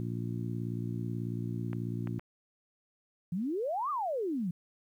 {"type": "harmonic tone", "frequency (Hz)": 58.27, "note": "A#1", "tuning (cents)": 0, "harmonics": [2, 3, 4, 5, 6], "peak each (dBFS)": [-35, -39, -41, -43, -45], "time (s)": [0, 2.19], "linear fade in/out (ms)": 0}
{"type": "clicks", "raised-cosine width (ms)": 0.5, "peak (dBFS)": -29, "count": 3, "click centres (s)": [1.731, 2.073, 2.195]}
{"type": "exponential two-way sweep", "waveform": "sine", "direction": "up then down", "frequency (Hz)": [162.9, 1244.5, 162.9], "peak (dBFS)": -30, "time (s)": [3.32, 4.51], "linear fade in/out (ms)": 5, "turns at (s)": 3.9}
{"effects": ["11-bit"]}